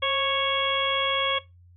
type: harmonic tone with a mistuned harmonic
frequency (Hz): 553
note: C#5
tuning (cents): -4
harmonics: 1 / 2 / 3 / 4 / 5 / 6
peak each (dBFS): -28 / -28 / -35 / -29 / -33 / -27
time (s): 0.02-1.39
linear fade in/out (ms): 10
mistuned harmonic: 1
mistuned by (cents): -44
effects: noise-tail reverb RT60 0.2 s tail -18 dB re dry + added 88 Hz sine -50 dBFS peak until 1.76 s